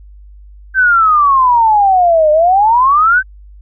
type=exponential two-way sweep; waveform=sine; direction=down then up; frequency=1568 to 599 to 1568 Hz; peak=-6 dBFS; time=0.74-3.23 s; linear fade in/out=50 ms; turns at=2.31 s; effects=added 50 Hz sine -34 dBFS peak until 3.61 s